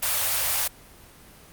white band-stop noise, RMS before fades -24 dBFS, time 0.02-0.68 s, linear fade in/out 10 ms, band 110 to 510 Hz, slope 96 dB/octave, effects pink hiss -49 dBFS RMS until 1.52 s + Opus 24 kbps

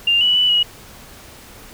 sine tone with pitch steps, 2797 / 2948 / 2974 / 2906 Hz, F7 / F#7 / F#7 / F#7, +2 / -7 / +8 / -32 cents, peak -12 dBFS, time 0.07-0.63 s, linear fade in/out 5 ms, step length 140 ms, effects pink hiss -41 dBFS RMS until 1.73 s

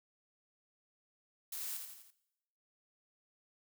blue noise with echo, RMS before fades -42 dBFS, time 1.52-1.77 s, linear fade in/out 5 ms, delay 84 ms, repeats 4, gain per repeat -5 dB, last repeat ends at 2.106 s, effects noise-tail reverb RT60 0.9 s tail -19 dB re dry

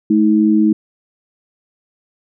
sine tone pair together, 215.3 / 318.4 Hz, A3 / D#4, -37 / +40 cents, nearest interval perfect fifth, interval 677 cents, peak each -12 / -12 dBFS, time 0.1-0.73 s, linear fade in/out 5 ms, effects none

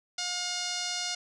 5% pulse tone with low-pass filter, 715 Hz, F5, 41 cents sharp, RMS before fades -33 dBFS, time 0.18-1.15 s, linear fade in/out 5 ms, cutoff 5600 Hz, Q 2, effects none

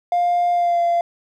triangle tone with pitch glide, 703 to 688.5 Hz, F5 to F5, +11 to -25 cents, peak -12 dBFS, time 0.12-1.01 s, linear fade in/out 2 ms, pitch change -36 cents, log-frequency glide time 0.52-0.81 s, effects tanh soft clip ceiling -11 dBFS

